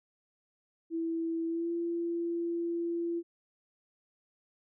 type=tone with pitch glide; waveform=sine; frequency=329.6 to 339.8 Hz; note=E4 to F4; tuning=0 to -47 cents; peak=-30 dBFS; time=0.9-3.23 s; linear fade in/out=50 ms; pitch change=+53 cents; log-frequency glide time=1.47-1.71 s; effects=none